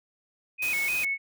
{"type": "tone with vibrato", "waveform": "sine", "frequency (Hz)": 2349, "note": "D7", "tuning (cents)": 0, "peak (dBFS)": -25, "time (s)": [0.58, 1.18], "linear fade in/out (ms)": 50, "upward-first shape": "square", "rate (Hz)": 3.3, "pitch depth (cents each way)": 110}
{"type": "noise", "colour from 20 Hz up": "white", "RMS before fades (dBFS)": -36, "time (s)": [0.62, 1.05], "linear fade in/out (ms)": 5}
{"effects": []}